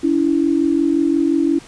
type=tone pair together; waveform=sine; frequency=285 / 330.7 Hz; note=C#4 / E4; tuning=+48 / +6 cents; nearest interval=minor third; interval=258 cents; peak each=-16 dBFS; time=0.03-1.59 s; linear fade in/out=10 ms; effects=pink hiss -42 dBFS RMS until 1.67 s + resampled to 22050 Hz